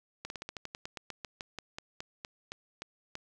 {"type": "slowing click train", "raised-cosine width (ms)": 0.2, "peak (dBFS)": -22, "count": 20, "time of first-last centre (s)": [0.25, 3.154], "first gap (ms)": 51, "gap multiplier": 1.11, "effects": []}